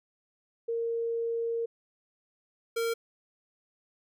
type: tone pair in turn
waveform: sine / square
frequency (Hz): 462.4 / 460.5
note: A#4 / A#4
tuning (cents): -14 / -21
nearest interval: unison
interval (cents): 7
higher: first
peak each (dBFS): -28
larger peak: neither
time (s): 0.68-1.66 / 2.76-2.94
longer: first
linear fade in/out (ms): 10
effects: none